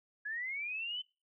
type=linear sweep; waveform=sine; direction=up; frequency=1661.2 to 3057 Hz; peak=-36 dBFS; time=0.25-1.02 s; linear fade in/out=10 ms; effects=noise-tail reverb RT60 0.3 s tail -23 dB re dry